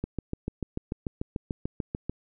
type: click train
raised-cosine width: 3 ms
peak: -17 dBFS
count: 15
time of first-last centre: 0.04-2.096 s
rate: 6.81 Hz
effects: none